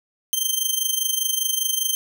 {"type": "tone with amplitude modulation", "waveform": "10% pulse", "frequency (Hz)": 3140, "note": "G7", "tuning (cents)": 2, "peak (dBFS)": -9, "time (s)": [0.33, 1.95], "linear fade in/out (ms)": 0, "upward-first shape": "sine", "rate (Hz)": 25, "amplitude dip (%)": 75, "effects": []}